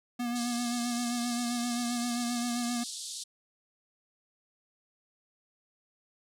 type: tone with vibrato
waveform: square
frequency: 240.3 Hz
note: B3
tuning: 47 cents flat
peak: -31 dBFS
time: 0.19-2.84 s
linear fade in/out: 10 ms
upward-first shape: sine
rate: 7.6 Hz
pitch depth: 30 cents each way
type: band-pass noise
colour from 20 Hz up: pink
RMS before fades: -40 dBFS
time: 0.35-3.24 s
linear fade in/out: 10 ms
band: 3600 to 10000 Hz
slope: 48 dB/octave
effects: none